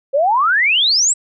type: exponential sweep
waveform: sine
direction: up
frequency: 523.3 to 8120 Hz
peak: -11 dBFS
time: 0.13-1.14 s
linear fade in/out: 20 ms
effects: none